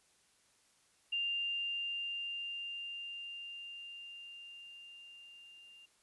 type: tone with level ramp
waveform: sine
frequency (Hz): 2794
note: F7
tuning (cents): 0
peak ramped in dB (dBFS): -32 to -55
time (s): 1.12-5.86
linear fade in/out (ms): 10
effects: white hiss -70 dBFS RMS until 6.02 s + resampled to 24000 Hz